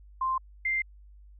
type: tone pair in turn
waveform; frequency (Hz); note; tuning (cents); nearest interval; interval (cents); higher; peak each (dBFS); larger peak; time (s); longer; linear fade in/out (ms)
sine; 1046.5 / 2093; C6 / C7; 0 / 0; octave; 1200; second; -25; neither; 0.21-0.38 / 0.65-0.82; neither; 5
effects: added 50 Hz sine -49 dBFS peak until 1.39 s